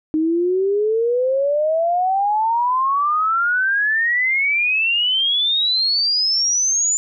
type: exponential sweep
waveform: sine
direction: up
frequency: 307.8 to 7110 Hz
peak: -15 dBFS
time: 0.14-6.97 s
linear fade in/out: 0 ms
effects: none